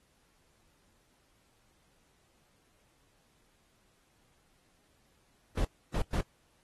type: noise bursts at uneven times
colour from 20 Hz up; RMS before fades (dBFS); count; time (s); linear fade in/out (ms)
brown; -29; 3; 5.57-5.65 / 5.94-6.02 / 6.13-6.21; 5
effects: pink hiss -70 dBFS RMS until 6.63 s + AAC 32 kbps